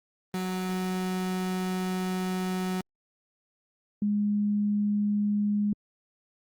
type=tone pair in turn; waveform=35% pulse / sine; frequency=185 / 206.7 Hz; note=F#3 / G#3; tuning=0 / -8 cents; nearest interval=major second; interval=192 cents; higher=second; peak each=-26 / -23 dBFS; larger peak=second; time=0.34-2.81 / 4.02-5.73 s; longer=first; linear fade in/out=2 ms; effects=Opus 24 kbps